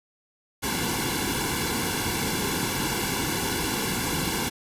pink noise with comb filter, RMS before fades -27 dBFS, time 0.62-4.5 s, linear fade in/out 20 ms, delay 1.6 ms, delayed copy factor -0.9, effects resampled to 32000 Hz

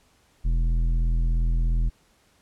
triangle tone with tanh clipping, 41.49 Hz, E1, 12 cents sharp, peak -21 dBFS, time 0.44-1.9 s, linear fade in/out 20 ms, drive 14 dB, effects pink hiss -62 dBFS RMS until 2.41 s + low-pass 11000 Hz 12 dB/octave

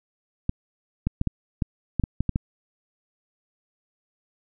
clicks, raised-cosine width 5 ms, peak -10 dBFS, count 10, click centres 0.494 / 1.07 / 1.214 / 1.273 / 1.622 / 1.997 / 2.038 / 2.206 / 2.293 / 2.359 s, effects none

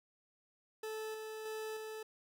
40% pulse tone with tremolo, 436.1 Hz, A4, 15 cents flat, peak -39 dBFS, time 0.83-2.03 s, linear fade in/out 5 ms, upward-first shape square, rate 1.6 Hz, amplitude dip 30%, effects none

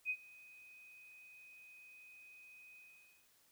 sine tone with ADSR envelope, 2506 Hz, D#7, 12 cents sharp, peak -33 dBFS, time 0.05-3.28 s, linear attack 49 ms, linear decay 61 ms, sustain -23 dB, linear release 520 ms, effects white hiss -71 dBFS RMS until 3.51 s

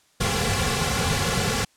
pink noise with comb filter, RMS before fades -23 dBFS, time 0.2-1.65 s, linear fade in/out 10 ms, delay 3.2 ms, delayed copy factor -0.9, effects white hiss -61 dBFS RMS until 1.76 s + low-pass 9000 Hz 12 dB/octave

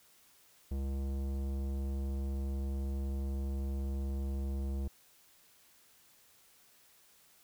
sine tone with tanh clipping, 68 Hz, C#2, 33 cents flat, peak -35 dBFS, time 0.71-4.88 s, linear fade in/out 5 ms, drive 16 dB, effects white hiss -64 dBFS RMS until 7.43 s

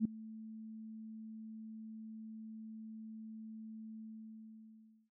sine tone with ADSR envelope, 220 Hz, A3, in tune, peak -26 dBFS, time 0-5.1 s, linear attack 51 ms, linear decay 4 ms, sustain -20 dB, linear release 1100 ms, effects none

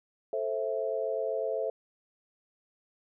sine chord, A minor, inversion none, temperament just, 440 / 528 / 660 Hz, A4 / C5 / E5, 0 / +16 / +2 cents, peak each -33 dBFS, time 0.33-1.7 s, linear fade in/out 2 ms, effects none

